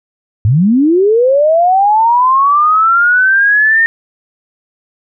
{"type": "linear sweep", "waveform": "sine", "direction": "up", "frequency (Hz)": [95.2, 1838], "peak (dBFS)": -6, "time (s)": [0.45, 3.86], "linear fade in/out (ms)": 0, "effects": []}